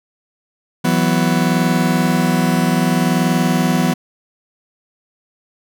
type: chord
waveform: 40% pulse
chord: E suspended second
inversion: none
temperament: just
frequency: 164.81 / 185.42 / 247.2 Hz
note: E3 / F#3 / B3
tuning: 0 / +4 / +2 cents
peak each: -17 dBFS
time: 0.84-3.94 s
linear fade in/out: 10 ms
effects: none